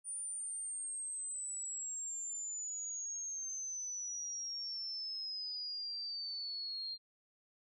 sine exponential sweep, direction down, 9397 to 4186 Hz, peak -39 dBFS, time 0.04-6.98 s, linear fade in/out 50 ms, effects none

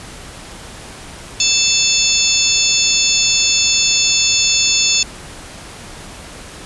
harmonic tone with a mistuned harmonic, 880 Hz, A5, in tune, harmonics 3 / 4 / 5 / 6 / 7 / 8, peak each -19 / -19 / -19 / -19 / -19 / -19 dBFS, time 1.4-5.03 s, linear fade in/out 2 ms, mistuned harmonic 7, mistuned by +87 cents, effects pink hiss -34 dBFS RMS until 6.65 s + resampled to 24000 Hz

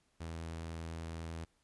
sawtooth tone with vibrato, 82.1 Hz, E2, 6 cents flat, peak -37 dBFS, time 0.2-1.45 s, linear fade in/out 10 ms, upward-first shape triangle, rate 10 Hz, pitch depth 10 cents each way, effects pink hiss -75 dBFS RMS until 1.63 s + resampled to 24000 Hz

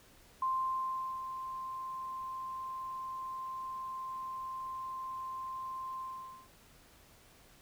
sine tone with ADSR envelope, 1046.5 Hz, C6, in tune, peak -29 dBFS, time 0.42-6.49 s, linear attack 4 ms, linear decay 790 ms, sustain -9 dB, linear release 480 ms, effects pink hiss -61 dBFS RMS until 7.61 s

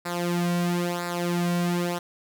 sawtooth tone with flanger, 174.61 Hz, F3, in tune, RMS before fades -26 dBFS, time 0.05-1.99 s, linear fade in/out 10 ms, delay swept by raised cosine 0.32 to 2.42 ms, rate 1 Hz, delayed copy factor -0.75, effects none

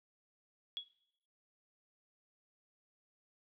sine tone with exponential decay, 3355 Hz, G#7, 17 cents sharp, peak -34 dBFS, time 0.77-0.89 s, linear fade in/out 0 ms, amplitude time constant 26 ms, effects noise-tail reverb RT60 0.7 s tail -18 dB re dry

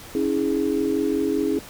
sine chord, C# minor, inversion none, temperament equal with one note detuned, 277.2 / 322.3 / 415.3 Hz, C#4 / E4 / G#4, 0 / -39 / 0 cents, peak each -24 dBFS, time 0.15-1.59 s, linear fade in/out 2 ms, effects pink hiss -41 dBFS RMS until 1.69 s

